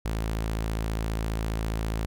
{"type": "tone", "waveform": "sawtooth", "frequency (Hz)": 54.8, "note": "A1", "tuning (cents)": -6, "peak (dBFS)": -23, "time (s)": [0.05, 2.06], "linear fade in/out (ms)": 5, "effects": []}